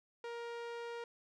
sawtooth tone with low-pass filter, 470 Hz, A#4, 14 cents sharp, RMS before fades -44 dBFS, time 0.24-1.04 s, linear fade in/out 2 ms, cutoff 4100 Hz, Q 0.52, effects none

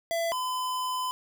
square tone pair in turn, 670 / 1013.8 Hz, E5 / B5, +28 / +45 cents, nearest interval perfect fifth, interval 717 cents, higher second, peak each -27 / -29 dBFS, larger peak first, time 0.11-0.32 / 0.32-1.11 s, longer second, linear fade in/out 0 ms, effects none

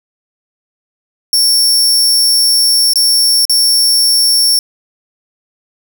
sawtooth tone with dropouts, 5460 Hz, F8, 40 cents flat, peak -5 dBFS, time 1.33-4.59 s, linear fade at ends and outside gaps 1 ms, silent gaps 2.935-2.957 / 3.453-3.496 s, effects none

